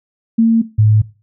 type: tone pair in turn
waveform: sine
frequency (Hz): 227.1 / 107.4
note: A#3 / A2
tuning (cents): -45 / -41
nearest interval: octave + minor second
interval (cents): 1296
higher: first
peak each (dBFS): -7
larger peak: neither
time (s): 0.38-0.62 / 0.78-1.02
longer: neither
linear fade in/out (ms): 10
effects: noise-tail reverb RT60 0.3 s tail -17 dB re dry